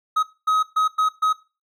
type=tone bursts at uneven times; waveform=triangle; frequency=1268 Hz; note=D#6; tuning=32 cents sharp; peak=-14 dBFS; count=5; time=0.16-0.23 / 0.47-0.63 / 0.76-0.88 / 0.98-1.09 / 1.22-1.33 s; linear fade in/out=10 ms; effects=noise-tail reverb RT60 0.3 s tail -17 dB re dry